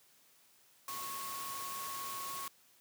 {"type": "tone in noise", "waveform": "sine", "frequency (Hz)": 1100, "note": "C#6", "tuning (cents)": -14, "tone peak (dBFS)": -42, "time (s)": [0.88, 2.48], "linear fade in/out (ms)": 2, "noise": "white", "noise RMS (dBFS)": -44, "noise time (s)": [0.88, 2.48], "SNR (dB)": -1, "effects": ["white hiss -66 dBFS RMS until 2.8 s", "high-pass 100 Hz 12 dB/octave"]}